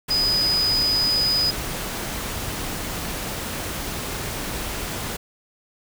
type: tone in noise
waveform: sine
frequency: 4978 Hz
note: D#8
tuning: in tune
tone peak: -18 dBFS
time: 0.1-1.51 s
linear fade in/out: 10 ms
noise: pink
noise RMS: -29 dBFS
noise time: 0.08-5.17 s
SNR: +8 dB
effects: none